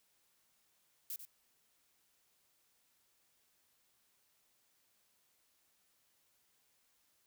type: noise with echo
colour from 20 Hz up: violet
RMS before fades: -42 dBFS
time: 1.1-1.16 s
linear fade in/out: 2 ms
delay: 92 ms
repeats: 1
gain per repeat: -9 dB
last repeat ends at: 1.252 s
effects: white hiss -75 dBFS RMS until 7.26 s